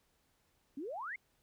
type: exponential sweep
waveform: sine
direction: up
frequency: 255.7 to 2222 Hz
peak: -39 dBFS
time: 0.77-1.16 s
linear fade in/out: 5 ms
effects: pink hiss -75 dBFS RMS until 1.42 s